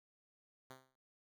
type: tone with exponential decay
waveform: 5% pulse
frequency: 130.81 Hz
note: C3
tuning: in tune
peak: -38 dBFS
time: 0.7-0.96 s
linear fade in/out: 2 ms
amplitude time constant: 55 ms
effects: none